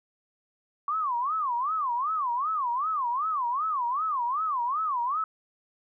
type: tone with vibrato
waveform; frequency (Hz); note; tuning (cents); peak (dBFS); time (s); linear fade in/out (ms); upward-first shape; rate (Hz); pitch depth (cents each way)
sine; 1108.7; C#6; 0; -25; 0.88-5.24; 2; sine; 2.6; 280
effects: none